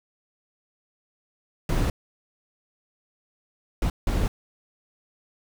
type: noise bursts at uneven times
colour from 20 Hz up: brown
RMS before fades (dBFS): -23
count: 3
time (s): 1.69-1.9 / 3.82-3.9 / 4.07-4.28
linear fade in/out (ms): 2
effects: none